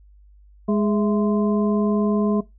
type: harmonic tone with a mistuned harmonic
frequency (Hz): 207.6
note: G#3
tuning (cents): 0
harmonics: 1 / 2 / 3 / 5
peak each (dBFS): -18 / -24 / -28 / -32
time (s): 0.68-2.41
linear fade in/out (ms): 10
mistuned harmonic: 3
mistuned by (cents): +95
effects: noise-tail reverb RT60 0.2 s tail -20 dB re dry + added 50 Hz sine -47 dBFS peak until 2.58 s